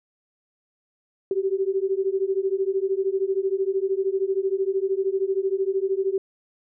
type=beating tone pair; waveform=sine; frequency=379.7 / 392.7 Hz; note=F#4 / G4; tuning=+45 / +3 cents; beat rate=13 Hz; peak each=-24 / -24 dBFS; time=1.31-6.18 s; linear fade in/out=2 ms; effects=none